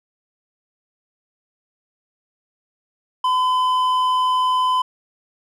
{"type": "tone with hard clipping", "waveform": "sine", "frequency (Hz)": 1014, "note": "B5", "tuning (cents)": 45, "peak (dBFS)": -17, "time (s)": [3.24, 4.82], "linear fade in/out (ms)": 5, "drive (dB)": 6, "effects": []}